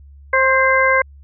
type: harmonic tone with a mistuned harmonic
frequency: 529 Hz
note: C5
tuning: 19 cents sharp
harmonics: 1 / 2 / 3 / 4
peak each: -17 / -17 / -17 / -17 dBFS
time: 0.33-1.02 s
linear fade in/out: 5 ms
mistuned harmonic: 4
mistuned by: -38 cents
effects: added 70 Hz sine -39 dBFS peak until 1.23 s